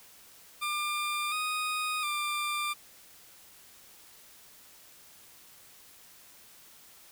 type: tone with pitch steps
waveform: 20% pulse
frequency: 1196 / 1244 / 1190 Hz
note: D6 / D#6 / D6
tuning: +31 / -1 / +22 cents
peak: -25 dBFS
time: 0.61-2.74 s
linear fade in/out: 20 ms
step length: 710 ms
effects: white hiss -55 dBFS RMS until 7.11 s